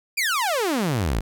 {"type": "exponential sweep", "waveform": "sawtooth", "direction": "down", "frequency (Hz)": [2475, 46.25], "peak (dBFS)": -17, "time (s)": [0.17, 1.21], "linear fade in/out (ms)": 10, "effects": []}